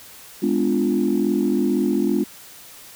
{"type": "chord", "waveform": "sine", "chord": "G# diminished seventh", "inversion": "none", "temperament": "equal with one note detuned", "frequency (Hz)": [207.7, 251.3, 293.7, 349.2], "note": ["G#3", "B3", "D4", "F4"], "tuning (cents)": [0, 30, 0, 0], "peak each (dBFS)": -22, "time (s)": [0.42, 2.24], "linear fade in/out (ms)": 10, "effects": ["tanh soft clip ceiling -9 dBFS", "white hiss -43 dBFS RMS until 2.95 s"]}